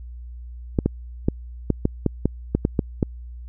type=clicks; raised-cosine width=3 ms; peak=-5 dBFS; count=11; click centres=0.788 / 0.86 / 1.285 / 1.703 / 1.854 / 2.063 / 2.256 / 2.55 / 2.651 / 2.792 / 3.028 s; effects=added 60 Hz sine -34 dBFS peak until 3.48 s